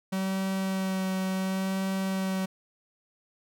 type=tone with vibrato; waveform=45% pulse; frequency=190.2 Hz; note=F#3; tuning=48 cents sharp; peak=-27 dBFS; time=0.12-2.46 s; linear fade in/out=10 ms; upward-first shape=sine; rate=0.7 Hz; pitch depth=14 cents each way; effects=none